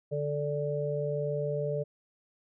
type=harmonic tone; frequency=146.4 Hz; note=D3; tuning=5 cents flat; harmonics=1 / 3 / 4; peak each=-33 / -33 / -33 dBFS; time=0.11-1.84 s; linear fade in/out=20 ms; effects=none